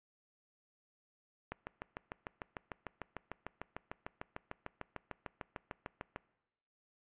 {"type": "click train", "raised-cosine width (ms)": 0.5, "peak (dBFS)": -25, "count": 32, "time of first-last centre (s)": [1.52, 6.161], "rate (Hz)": 6.68, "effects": ["noise-tail reverb RT60 1.0 s tail -23 dB re dry", "resampled to 8000 Hz"]}